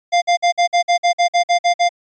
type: tone bursts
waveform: square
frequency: 698.5 Hz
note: F5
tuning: in tune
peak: -12 dBFS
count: 12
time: 0.12-1.892 s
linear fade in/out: 20 ms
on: 100 ms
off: 52 ms
effects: resampled to 16000 Hz